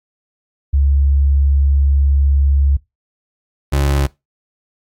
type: tone pair in turn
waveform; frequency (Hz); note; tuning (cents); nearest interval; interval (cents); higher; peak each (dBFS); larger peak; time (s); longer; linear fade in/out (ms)
sine / 30% pulse; 69.7 / 69.7; C#2 / C#2; +10 / +10; unison; 0; neither; -10; neither; 0.73-2.77 / 3.72-4.07; first; 10
effects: noise-tail reverb RT60 0.2 s tail -21 dB re dry + AAC 64 kbps